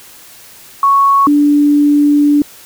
sine tone pair in turn, 1108.7 / 291.6 Hz, C#6 / D4, 0 / -12 cents, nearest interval octave + major seventh, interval 2312 cents, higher first, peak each -6 dBFS, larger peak neither, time 0.83-1.27 / 1.27-2.42 s, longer second, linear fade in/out 2 ms, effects white hiss -38 dBFS RMS until 2.65 s

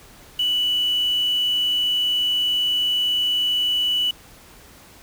sine tone with quantisation, 2960 Hz, F#7, in tune, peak -18 dBFS, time 0.39-4.11 s, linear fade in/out 5 ms, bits 6, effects pink hiss -47 dBFS RMS until 5.02 s

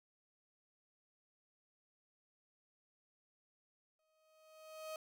35% pulse tone with exponential growth, 629 Hz, D#5, 19 cents sharp, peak -40 dBFS, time 3.99-4.96 s, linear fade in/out 2 ms, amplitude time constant 210 ms, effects none

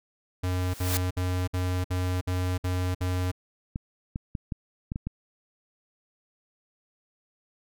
square tone bursts, 91 Hz, F#2, 28 cents flat, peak -26 dBFS, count 8, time 0.43-3.316 s, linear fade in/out 10 ms, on 310 ms, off 58 ms
white noise with exponential growth, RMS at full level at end -27 dBFS, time 0.53-0.97 s, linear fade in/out 1 ms, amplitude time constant 95 ms
clicks, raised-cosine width 5 ms, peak -18 dBFS, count 7, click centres 3.759 / 4.159 / 4.352 / 4.522 / 4.919 / 4.959 / 5.07 s
effects none

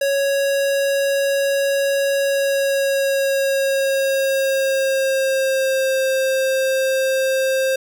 square tone with pitch glide, 554.4 to 529.1 Hz, C#5 to C5, 0 to +19 cents, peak -17 dBFS, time 0.01-7.76 s, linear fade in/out 5 ms, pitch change -81 cents, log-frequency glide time 2.2-6.01 s, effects none

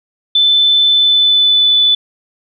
sine tone with pitch glide, 3520 to 3486 Hz, A7 to A7, 0 to -17 cents, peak -7 dBFS, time 0.35-1.95 s, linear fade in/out 5 ms, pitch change -17 cents, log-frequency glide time 0.88-1.79 s, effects none

